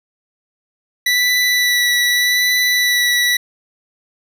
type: tone with vibrato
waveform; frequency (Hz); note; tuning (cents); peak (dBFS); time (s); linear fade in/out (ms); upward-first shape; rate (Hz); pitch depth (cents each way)
25% pulse; 1967; B6; -7; -9; 1.06-3.37; 5; sine; 0.83; 14
effects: none